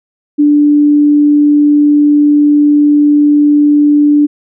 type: tone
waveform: sine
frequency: 293.7 Hz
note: D4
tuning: in tune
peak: -4 dBFS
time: 0.38-4.27 s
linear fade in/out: 20 ms
effects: none